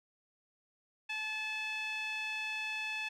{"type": "tone with band-pass filter", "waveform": "sawtooth", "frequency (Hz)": 865, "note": "A5", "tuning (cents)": -30, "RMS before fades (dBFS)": -38, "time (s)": [1.09, 3.09], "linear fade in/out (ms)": 10, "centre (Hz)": 2600, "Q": 3.5, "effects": []}